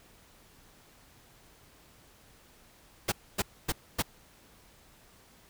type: noise bursts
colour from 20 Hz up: pink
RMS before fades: -28 dBFS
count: 4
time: 3.08-4.024 s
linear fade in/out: 10 ms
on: 41 ms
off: 260 ms
effects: pink hiss -59 dBFS RMS until 5.49 s